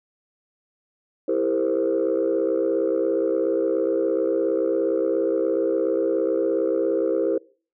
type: chord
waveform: sine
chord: C dominant seventh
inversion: first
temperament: equal with one note detuned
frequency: 329.6 / 399.1 / 466.2 / 523.3 Hz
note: E4 / G4 / Bb4 / C5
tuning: 0 / +31 / 0 / 0 cents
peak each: -24 dBFS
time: 1.28-7.38 s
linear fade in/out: 5 ms
effects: noise-tail reverb RT60 0.4 s tail -23 dB re dry + tanh soft clip ceiling -13 dBFS